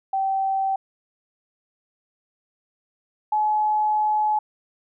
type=tone pair in turn; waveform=sine; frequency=774 / 851.4 Hz; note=G5 / G#5; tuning=-22 / +43 cents; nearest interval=major second; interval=165 cents; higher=second; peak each=-20 / -18 dBFS; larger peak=second; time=0.13-0.76 / 3.32-4.39 s; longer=second; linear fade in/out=5 ms; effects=none